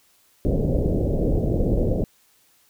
pink low-pass noise, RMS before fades -21 dBFS, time 0.45-2.04 s, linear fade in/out 0 ms, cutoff 600 Hz, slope 48 dB/octave, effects white hiss -60 dBFS RMS until 2.69 s

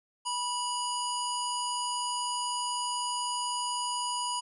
harmonic tone, 976 Hz, B5, 21 cents flat, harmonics 1 / 3 / 5 / 7 / 9 / 10, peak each -32 / -37 / -39 / -40 / -42 / -42 dBFS, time 0.25-4.41 s, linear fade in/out 20 ms, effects none

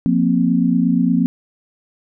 sine chord, F suspended fourth, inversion none, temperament equal with one note detuned, 176.34 / 233.1 / 261.6 Hz, F3 / Bb3 / C4, +17 / 0 / 0 cents, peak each -17 dBFS, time 0.06-1.26 s, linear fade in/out 0 ms, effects none

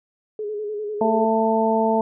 sine tone with vibrato, 420.6 Hz, G#4, 22 cents sharp, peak -25 dBFS, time 0.39-1.25 s, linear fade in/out 2 ms, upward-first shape square, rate 10 Hz, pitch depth 37 cents each way
harmonic tone, 222.3 Hz, A3, 18 cents sharp, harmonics 1 / 2 / 3 / 4, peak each -22 / -22 / -22 / -22 dBFS, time 1.01-2.01 s, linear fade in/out 2 ms
effects none

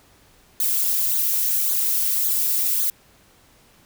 violet noise with flanger, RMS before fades -21 dBFS, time 0.6-2.9 s, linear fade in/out 2 ms, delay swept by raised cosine 0.37 to 3.97 ms, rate 1.8 Hz, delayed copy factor -0.9, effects pink hiss -55 dBFS RMS until 3.85 s

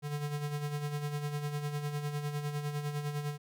square tone with tremolo, 146.83 Hz, D3, in tune, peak -32 dBFS, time 0.02-3.38 s, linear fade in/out 50 ms, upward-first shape sine, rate 9.9 Hz, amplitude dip 55%, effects none

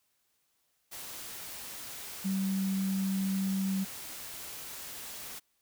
sine tone in noise, 192.6 Hz, G3, 30 cents flat, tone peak -28 dBFS, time 2.24-3.85 s, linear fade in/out 20 ms, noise white, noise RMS -43 dBFS, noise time 0.91-5.4 s, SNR +12 dB, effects white hiss -75 dBFS RMS until 5.61 s

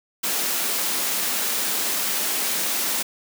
white high-pass noise, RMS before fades -24 dBFS, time 0.23-3.03 s, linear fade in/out 10 ms, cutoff 170 Hz, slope 96 dB/octave, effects none

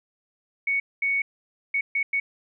sine tone bursts at uneven times, 2225 Hz, C#7, 6 cents sharp, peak -21 dBFS, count 5, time 0.67-0.8 / 1.02-1.22 / 1.74-1.81 / 1.95-2.03 / 2.13-2.2 s, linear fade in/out 5 ms, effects none

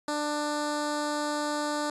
10% pulse tone with notch filter, 296.7 Hz, D4, 18 cents sharp, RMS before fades -30 dBFS, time 0.08-1.9 s, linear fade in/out 2 ms, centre 2200 Hz, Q 1.3, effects resampled to 22050 Hz

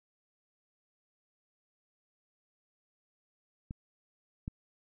clicks, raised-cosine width 5 ms, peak -27 / -24 dBFS, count 2, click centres 3.709 / 4.479 s, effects none

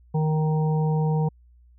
harmonic tone, 155.56 Hz, D#3, in tune, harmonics 1 / 3 / 5 / 6, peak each -20 / -30 / -34 / -36 dBFS, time 0.14-1.29 s, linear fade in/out 10 ms, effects added 60 Hz sine -51 dBFS peak until 1.78 s

